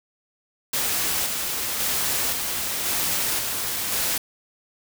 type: noise with tremolo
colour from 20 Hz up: white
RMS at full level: -24 dBFS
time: 0.73-4.18 s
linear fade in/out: 5 ms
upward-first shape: square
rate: 0.94 Hz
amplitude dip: 30%
effects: none